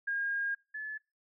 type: tone pair in turn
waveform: sine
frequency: 1622 / 1724.4 Hz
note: G#6 / A6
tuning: -41 / -35 cents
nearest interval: minor second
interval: 106 cents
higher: second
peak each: -30 / -36 dBFS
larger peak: first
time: 0.07-0.55 / 0.74-0.98 s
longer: first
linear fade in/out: 10 ms
effects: noise-tail reverb RT60 0.3 s tail -24 dB re dry